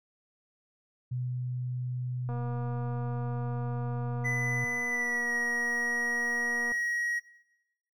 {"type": "tone", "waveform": "sine", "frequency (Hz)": 125, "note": "B2", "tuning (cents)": 21, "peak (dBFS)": -30, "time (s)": [1.11, 4.65], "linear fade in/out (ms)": 10}
{"type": "click train", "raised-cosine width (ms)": 1, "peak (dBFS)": -29, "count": 1064, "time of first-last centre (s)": [2.29, 6.719], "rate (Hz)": 240}
{"type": "tone with pitch glide", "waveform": "triangle", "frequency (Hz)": [2000, 1899.8], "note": ["B6", "A#6"], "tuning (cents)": [21, 32], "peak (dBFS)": -27, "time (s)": [4.24, 7.2], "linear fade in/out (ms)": 20, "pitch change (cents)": -89, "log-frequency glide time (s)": [4.88, 5.32]}
{"effects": ["noise-tail reverb RT60 0.9 s tail -17 dB re dry"]}